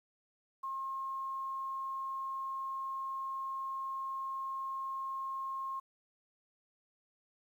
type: tone with quantisation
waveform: sine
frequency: 1072 Hz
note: C6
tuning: 42 cents sharp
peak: -36 dBFS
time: 0.63-5.8 s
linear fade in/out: 10 ms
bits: 11
effects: none